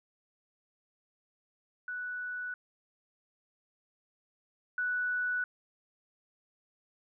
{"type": "tone pair in turn", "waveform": "sine", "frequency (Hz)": [1480, 1480], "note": ["F#6", "F#6"], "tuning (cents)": [0, 0], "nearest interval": "unison", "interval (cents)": 0, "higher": "neither", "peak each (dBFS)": [-35, -29], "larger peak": "second", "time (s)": [[1.88, 2.54], [4.78, 5.44]], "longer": "neither", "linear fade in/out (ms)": 2, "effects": []}